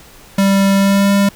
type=tone with pitch glide; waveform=square; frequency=196.2 to 199.4 Hz; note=G3 to G3; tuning=+2 to +30 cents; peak=-10 dBFS; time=0.38-1.29 s; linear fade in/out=5 ms; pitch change=+28 cents; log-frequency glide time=0.74-1.13 s; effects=pink hiss -41 dBFS RMS until 1.35 s